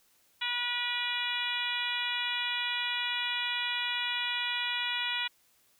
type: harmonic tone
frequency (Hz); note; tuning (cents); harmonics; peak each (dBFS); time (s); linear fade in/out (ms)
484.7; B4; -32; 2 / 3 / 4 / 5 / 6 / 7 / 8; -40 / -39 / -37 / -36 / -37 / -35 / -41; 0.41-5.28; 10
effects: white hiss -67 dBFS RMS until 5.79 s